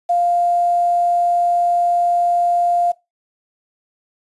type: tone with quantisation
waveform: sine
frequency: 698.5 Hz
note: F5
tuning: in tune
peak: -13 dBFS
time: 0.09-2.92 s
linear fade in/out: 10 ms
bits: 7
effects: noise-tail reverb RT60 0.2 s tail -20 dB re dry + resampled to 24000 Hz